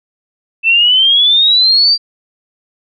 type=exponential sweep; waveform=sine; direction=up; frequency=2637 to 4727 Hz; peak=-6 dBFS; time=0.63-1.98 s; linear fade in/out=50 ms; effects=none